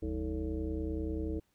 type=tone with frequency modulation; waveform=sine; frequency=198.2 Hz; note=G3; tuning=19 cents sharp; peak=-32 dBFS; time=0.02-1.4 s; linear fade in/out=10 ms; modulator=122 Hz; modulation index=2; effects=pink hiss -75 dBFS RMS until 1.54 s